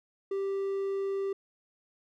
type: tone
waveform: triangle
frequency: 392 Hz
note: G4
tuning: in tune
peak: -27 dBFS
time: 0.31-1.33 s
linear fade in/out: 5 ms
effects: none